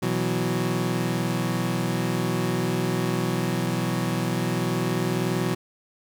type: chord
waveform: 25% pulse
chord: B suspended fourth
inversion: none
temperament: equal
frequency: 123.47 / 164.81 / 185 Hz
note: B2 / E3 / F#3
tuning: 0 / 0 / 0 cents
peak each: -24 dBFS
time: 0.02-5.55 s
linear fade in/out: 10 ms
effects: none